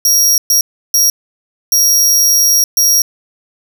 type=tone bursts at uneven times; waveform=sawtooth; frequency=5650 Hz; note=F8; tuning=19 cents sharp; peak=-5 dBFS; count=5; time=0.05-0.38 / 0.5-0.61 / 0.94-1.1 / 1.72-2.64 / 2.77-3.02 s; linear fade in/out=2 ms; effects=none